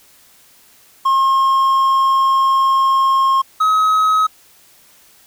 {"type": "tone pair in turn", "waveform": "triangle", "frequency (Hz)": [1073, 1274], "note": ["C6", "D#6"], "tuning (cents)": [43, 41], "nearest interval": "minor third", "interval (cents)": 298, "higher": "second", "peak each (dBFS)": -9, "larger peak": "neither", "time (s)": [[1.05, 3.42], [3.6, 4.27]], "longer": "first", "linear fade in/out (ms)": 10, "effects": ["white hiss -49 dBFS RMS until 5.26 s"]}